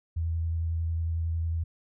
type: tone with vibrato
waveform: sine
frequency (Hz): 82.41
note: E2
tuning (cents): 0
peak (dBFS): -26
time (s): 0.16-1.64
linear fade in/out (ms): 10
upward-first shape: sine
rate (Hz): 11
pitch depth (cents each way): 16
effects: none